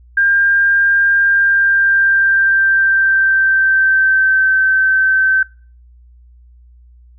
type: tone with pitch glide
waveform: sine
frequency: 1600 to 1543.7 Hz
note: G6 to G6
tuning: +35 to -27 cents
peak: -9 dBFS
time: 0.17-5.43 s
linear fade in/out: 5 ms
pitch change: -62 cents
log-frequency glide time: 1.16-4.53 s
effects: noise-tail reverb RT60 0.4 s tail -24 dB re dry + added 60 Hz sine -41 dBFS peak until 7.18 s